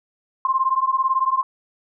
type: beating tone pair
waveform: sine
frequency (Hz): 1046.5 / 1064.5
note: C6 / C6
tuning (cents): 0 / +30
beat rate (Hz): 18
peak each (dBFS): -20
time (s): 0.45-1.43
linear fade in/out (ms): 2
effects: none